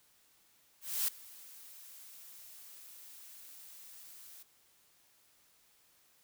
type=noise with ADSR envelope; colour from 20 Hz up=blue; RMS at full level=-31 dBFS; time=0.81-4.43 s; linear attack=270 ms; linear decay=7 ms; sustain=-22 dB; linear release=6 ms; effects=white hiss -68 dBFS RMS until 6.23 s